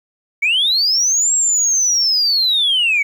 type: linear two-way sweep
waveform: sine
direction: up then down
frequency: 2200 to 7640 to 2200 Hz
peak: -11 dBFS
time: 0.42-3.03 s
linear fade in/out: 10 ms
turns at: 1.34 s
effects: tanh soft clip ceiling -9 dBFS + 8-bit